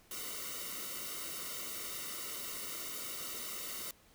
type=noise with comb filter; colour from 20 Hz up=white; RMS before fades=-42 dBFS; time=0.11-3.91 s; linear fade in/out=2 ms; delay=1.2 ms; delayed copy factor=-1; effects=pink hiss -64 dBFS RMS until 4.14 s